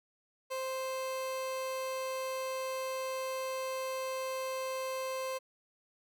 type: tone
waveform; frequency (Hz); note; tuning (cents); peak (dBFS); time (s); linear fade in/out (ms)
30% pulse; 523.3; C5; 0; -32; 0.5-5.39; 20
effects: none